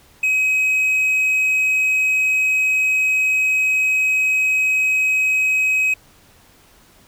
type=tone; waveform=triangle; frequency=2538 Hz; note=D#7; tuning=34 cents sharp; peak=-13 dBFS; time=0.23-5.94 s; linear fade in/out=5 ms; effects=pink hiss -51 dBFS RMS until 7.07 s